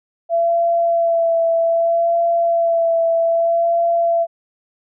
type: tone with vibrato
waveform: sine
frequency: 672 Hz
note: E5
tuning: 33 cents sharp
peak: -13 dBFS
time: 0.29-4.27 s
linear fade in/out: 50 ms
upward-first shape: sine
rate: 0.63 Hz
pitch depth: 20 cents each way
effects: none